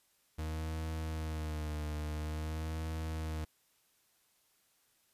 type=tone with vibrato; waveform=40% pulse; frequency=77.78 Hz; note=D#2; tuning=in tune; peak=-35 dBFS; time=0.38-3.45 s; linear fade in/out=10 ms; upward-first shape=sine; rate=0.49 Hz; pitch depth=45 cents each way; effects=white hiss -72 dBFS RMS until 5.13 s + resampled to 32000 Hz